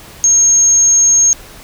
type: tone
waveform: sine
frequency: 6500 Hz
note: G#8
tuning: 38 cents flat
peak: -6 dBFS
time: 0.24-1.33 s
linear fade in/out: 0 ms
effects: pink hiss -36 dBFS RMS until 1.63 s